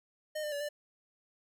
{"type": "tone with pitch steps", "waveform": "square", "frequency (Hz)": [613, 599, 574, 590], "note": ["D#5", "D5", "D5", "D5"], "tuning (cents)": [-26, 34, -40, 8], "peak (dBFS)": -35, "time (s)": [0.35, 0.69], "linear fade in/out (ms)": 10, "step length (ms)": 85, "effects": []}